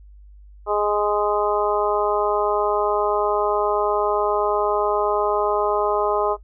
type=harmonic tone; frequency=207.7 Hz; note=G#3; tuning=in tune; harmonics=2 / 3 / 4 / 5 / 6; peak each=-22 / -24 / -25 / -26 / -27 dBFS; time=0.66-6.37 s; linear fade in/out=50 ms; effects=noise-tail reverb RT60 0.1 s tail -17 dB re dry + added 50 Hz sine -42 dBFS peak until 6.43 s